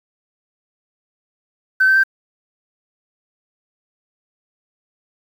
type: tone with pitch steps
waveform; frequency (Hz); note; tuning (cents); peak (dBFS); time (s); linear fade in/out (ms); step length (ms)
sine; 1530 / 1548.7 / 1567.6; G6 / G6 / G6; -42 / -21 / 0; -9; 1.8-2.037; 10; 79
effects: tanh soft clip ceiling -6 dBFS + 7-bit